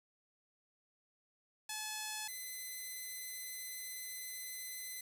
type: tone pair in turn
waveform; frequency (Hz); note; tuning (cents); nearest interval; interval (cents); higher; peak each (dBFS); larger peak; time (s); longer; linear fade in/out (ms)
5% pulse; 859 / 2027; A5 / B6; -42 / +45; octave + minor third; 1487; second; -28 / -33; first; 1.69-2.28 / 2.28-5.01; second; 5
effects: 10-bit